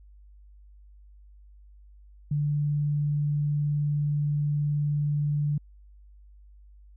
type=tone; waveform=sine; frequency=146.83 Hz; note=D3; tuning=in tune; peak=-23 dBFS; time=2.31-5.58 s; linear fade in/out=5 ms; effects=added 50 Hz sine -49 dBFS peak until 6.96 s